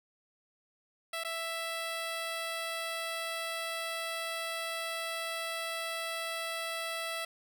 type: tone with dropouts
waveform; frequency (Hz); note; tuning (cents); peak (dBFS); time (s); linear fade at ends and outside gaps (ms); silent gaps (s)
10% pulse; 661; E5; +5; -26; 1.13-7.25; 5; 1.237-1.247
effects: none

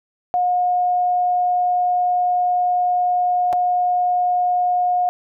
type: tone with dropouts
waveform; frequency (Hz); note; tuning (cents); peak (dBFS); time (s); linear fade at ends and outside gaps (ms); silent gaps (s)
sine; 719; F#5; -50; -15; 0.34-5.09; 0; 3.528-3.532
effects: none

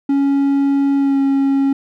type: tone with pitch glide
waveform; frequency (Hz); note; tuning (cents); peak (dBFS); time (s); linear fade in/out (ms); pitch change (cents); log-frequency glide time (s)
triangle; 278.2 to 274.1; C#4 to C#4; +6 to -19; -10; 0.09-1.73; 5; -25; 0.97-1.19
effects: none

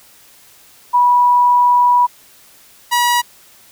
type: tone pair in turn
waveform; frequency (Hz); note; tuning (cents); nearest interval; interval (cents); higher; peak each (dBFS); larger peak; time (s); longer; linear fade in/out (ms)
sine / sawtooth; 977 / 965.2; B5 / B5; -19 / -40; unison; 21; first; -8; neither; 0.93-2.07 / 2.91-3.22; first; 20
effects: white hiss -46 dBFS RMS until 3.71 s

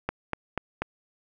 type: click train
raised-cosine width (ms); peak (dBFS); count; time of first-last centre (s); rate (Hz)
0.5; -12; 4; 0.09-0.82; 4.11
effects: none

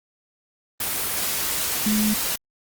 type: tone in noise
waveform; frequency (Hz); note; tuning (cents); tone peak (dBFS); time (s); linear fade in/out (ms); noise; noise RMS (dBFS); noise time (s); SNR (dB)
sine; 212.8; G#3; +42; -19; 1.86-2.14; 5; white; -25; 0.8-2.36; +3
effects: Opus 24 kbps

